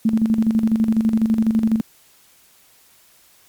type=tone with tremolo; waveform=sine; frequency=222.1 Hz; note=A3; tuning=16 cents sharp; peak=-12 dBFS; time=0.05-1.81 s; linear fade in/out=5 ms; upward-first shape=square; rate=12 Hz; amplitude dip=60%; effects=white hiss -53 dBFS RMS until 3.48 s + MP3 96 kbps